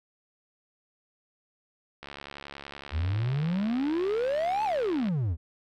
click train, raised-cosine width 0.3 ms, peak -24 dBFS, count 217, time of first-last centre 2.03-5.085 s, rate 70.7 Hz
triangle exponential two-way sweep, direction up then down, 73.42 to 891 to 73.42 Hz, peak -23 dBFS, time 2.91-5.37 s, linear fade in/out 50 ms, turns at 4.64 s
effects none

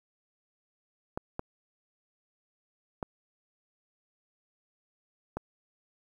clicks, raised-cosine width 1 ms, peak -19 dBFS, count 4, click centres 1.175 / 1.394 / 3.028 / 5.37 s, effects 9-bit

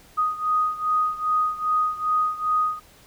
sine beating tone pair, 1244.5 / 1247 Hz, D#6 / D#6, 0 / +3 cents, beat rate 2.5 Hz, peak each -22 / -25 dBFS, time 0.17-2.8 s, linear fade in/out 20 ms, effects pink hiss -52 dBFS RMS until 3.06 s

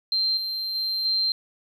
triangle tone with level steps, 4148 Hz, C8, 16 cents flat, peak -17 / -25 / -22 / -17 dBFS, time 0.12-1.32 s, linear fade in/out 2 ms, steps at 0.37 / 0.75 / 1.05 s, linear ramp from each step 2 ms, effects tanh soft clip ceiling -19 dBFS

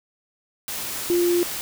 sine tone in noise, 349.2 Hz, F4, in tune, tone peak -17 dBFS, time 1.1-1.43 s, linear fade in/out 0 ms, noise white, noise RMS -30 dBFS, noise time 0.68-1.61 s, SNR +10 dB, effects none

